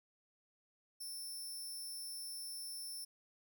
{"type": "tone", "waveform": "15% pulse", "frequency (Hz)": 5360, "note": "E8", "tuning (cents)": 28, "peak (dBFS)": -38, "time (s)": [1, 3.05], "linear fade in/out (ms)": 10, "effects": []}